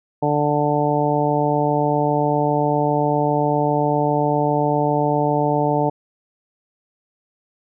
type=harmonic tone; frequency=147.5 Hz; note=D3; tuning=8 cents sharp; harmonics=1 / 2 / 3 / 4 / 5 / 6; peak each=-23 / -23 / -23 / -23 / -23 / -23 dBFS; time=0.22-5.9 s; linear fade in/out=10 ms; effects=none